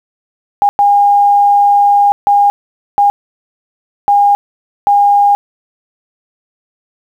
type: tone bursts at uneven times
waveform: sine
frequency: 812 Hz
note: G#5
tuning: 39 cents flat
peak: -5 dBFS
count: 6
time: 0.62-0.69 / 0.79-2.12 / 2.27-2.5 / 2.98-3.1 / 4.08-4.35 / 4.87-5.35 s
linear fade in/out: 0 ms
effects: 7-bit